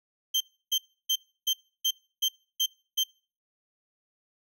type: tone bursts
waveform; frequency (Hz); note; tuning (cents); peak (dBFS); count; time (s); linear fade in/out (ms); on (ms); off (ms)
35% pulse; 3136; G7; 0; -21; 8; 0.34-3.038; 10; 66; 310
effects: noise-tail reverb RT60 0.4 s tail -26 dB re dry